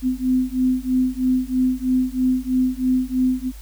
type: beating tone pair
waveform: sine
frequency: 254.3 / 257.4 Hz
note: C4 / C4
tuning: -49 / -28 cents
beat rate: 3.1 Hz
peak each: -20 dBFS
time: 0.02-3.52 s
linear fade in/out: 50 ms
effects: added 50 Hz sine -35 dBFS peak until 3.61 s + white hiss -48 dBFS RMS until 3.61 s